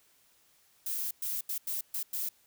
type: noise bursts at uneven times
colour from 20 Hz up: violet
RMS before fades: -34 dBFS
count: 6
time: 0.86-1.11 / 1.22-1.41 / 1.49-1.58 / 1.67-1.81 / 1.94-2.03 / 2.13-2.29 s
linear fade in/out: 5 ms
effects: white hiss -66 dBFS RMS until 2.46 s